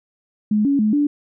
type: tone with pitch steps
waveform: sine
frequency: 211.2 / 280.2 / 213.7 / 291.2 Hz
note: G#3 / C#4 / G#3 / D4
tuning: +29 / +19 / +50 / -15 cents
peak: -14 dBFS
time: 0.51-1.07 s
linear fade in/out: 5 ms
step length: 140 ms
effects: none